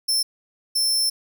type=tone bursts at uneven times; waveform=sawtooth; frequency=5340 Hz; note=E8; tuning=22 cents sharp; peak=-16 dBFS; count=2; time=0.08-0.23 / 0.75-1.1 s; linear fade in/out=10 ms; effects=none